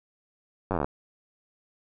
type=slowing click train; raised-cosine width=1 ms; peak=-13 dBFS; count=12; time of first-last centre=0.71-0.845 s; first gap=10 ms; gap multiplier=1.04; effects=none